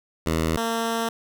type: tone pair in turn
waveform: 10% pulse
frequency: 80.6 / 228.6 Hz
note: E2 / A#3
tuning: -38 / -34 cents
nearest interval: octave + tritone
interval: 1804 cents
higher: second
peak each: -13 / -15 dBFS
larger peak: first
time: 0.26-0.57 / 0.57-1.09 s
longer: second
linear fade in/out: 5 ms
effects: none